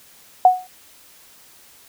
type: tone with exponential decay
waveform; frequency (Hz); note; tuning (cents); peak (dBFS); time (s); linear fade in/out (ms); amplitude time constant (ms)
sine; 736; F#5; -9; -4; 0.45-0.67; 2; 47
effects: white hiss -49 dBFS RMS until 1.88 s